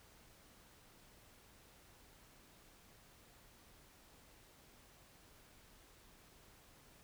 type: silence
effects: pink hiss -64 dBFS RMS until 7.03 s